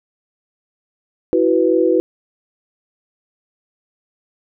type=chord; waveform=sine; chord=E suspended second; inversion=none; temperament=equal with one note detuned; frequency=329.6 / 373.2 / 493.9 Hz; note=E4 / F#4 / B4; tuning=0 / +15 / 0 cents; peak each=-16 dBFS; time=1.33-2 s; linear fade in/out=0 ms; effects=none